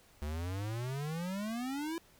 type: exponential sweep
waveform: square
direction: up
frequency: 71.7 to 339.9 Hz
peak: -36 dBFS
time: 0.22-1.98 s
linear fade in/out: 0 ms
effects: pink hiss -63 dBFS RMS until 2.19 s